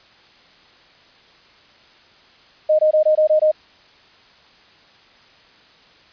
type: tone bursts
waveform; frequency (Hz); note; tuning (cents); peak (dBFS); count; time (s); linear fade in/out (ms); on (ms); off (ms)
sine; 618; D#5; -12; -11; 7; 2.69-3.516; 10; 100; 21
effects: white hiss -50 dBFS RMS until 6.12 s + resampled to 11025 Hz